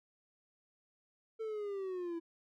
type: linear sweep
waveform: triangle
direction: down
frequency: 449 to 329.6 Hz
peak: -35 dBFS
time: 1.39-2.2 s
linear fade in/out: 20 ms
effects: none